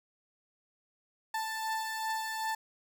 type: beating tone pair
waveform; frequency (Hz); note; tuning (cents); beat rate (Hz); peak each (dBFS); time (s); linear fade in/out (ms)
30% pulse; 883 / 885.6; A5 / A5; +6 / +11; 2.6; -31 / -38; 1.34-2.55; 5
effects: none